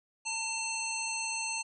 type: harmonic tone with a mistuned harmonic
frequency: 897 Hz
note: A5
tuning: 33 cents sharp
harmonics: 1 / 3 / 5 / 7 / 9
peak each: -40 / -36 / -41 / -39 / -39 dBFS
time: 0.25-1.63 s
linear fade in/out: 20 ms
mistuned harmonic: 5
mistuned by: -77 cents
effects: none